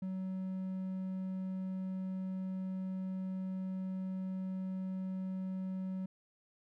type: tone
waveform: triangle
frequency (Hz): 187.9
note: F#3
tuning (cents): +27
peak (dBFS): -34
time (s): 0.02-6.06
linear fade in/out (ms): 5
effects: none